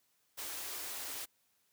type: band-stop noise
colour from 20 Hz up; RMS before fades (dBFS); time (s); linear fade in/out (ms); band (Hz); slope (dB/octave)
white; -42; 0.37-1.26; 20; 100 to 260; 48
effects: white hiss -75 dBFS RMS until 1.72 s + high-pass 60 Hz 12 dB/octave